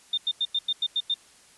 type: tone bursts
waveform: sine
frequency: 3621 Hz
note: A7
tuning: 49 cents sharp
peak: -22 dBFS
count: 8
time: 0.13-1.142 s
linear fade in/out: 5 ms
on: 46 ms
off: 92 ms
effects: white hiss -55 dBFS RMS until 1.57 s + resampled to 24000 Hz